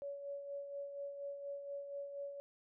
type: tone with tremolo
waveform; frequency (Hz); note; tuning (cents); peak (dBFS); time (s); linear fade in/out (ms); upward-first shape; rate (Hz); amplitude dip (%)
sine; 564; C#5; +30; -40; 0.02-2.4; 0; sine; 4.2; 50
effects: none